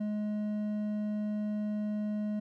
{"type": "tone with hard clipping", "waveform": "triangle", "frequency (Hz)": 210.3, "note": "G#3", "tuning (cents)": 22, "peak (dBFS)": -32, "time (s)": [0, 2.4], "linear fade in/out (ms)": 10, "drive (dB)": 9, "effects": []}